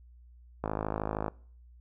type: click train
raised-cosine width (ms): 1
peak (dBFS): -17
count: 35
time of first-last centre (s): 0.64-1.282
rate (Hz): 53
effects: noise-tail reverb RT60 0.5 s tail -23 dB re dry + added 60 Hz sine -52 dBFS peak until 1.8 s